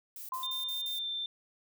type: noise bursts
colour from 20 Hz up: violet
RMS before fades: -44 dBFS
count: 5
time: 0.16-0.99 s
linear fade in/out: 2 ms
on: 130 ms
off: 45 ms
type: tone with exponential decay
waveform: sine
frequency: 1034 Hz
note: C6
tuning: 21 cents flat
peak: -32 dBFS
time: 0.32-0.92 s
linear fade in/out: 2 ms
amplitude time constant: 130 ms
type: tone with pitch glide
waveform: sine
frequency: 3600 to 3569 Hz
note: A7 to A7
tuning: +39 to +24 cents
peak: -33 dBFS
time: 0.43-1.26 s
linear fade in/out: 2 ms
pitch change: -15 cents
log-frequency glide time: 0.94-1.07 s
effects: none